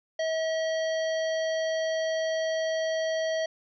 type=harmonic tone; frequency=642 Hz; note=E5; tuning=46 cents flat; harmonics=1 / 3 / 5 / 7 / 9; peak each=-26 / -36 / -40 / -43 / -45 dBFS; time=0.19-3.46 s; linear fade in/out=5 ms; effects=none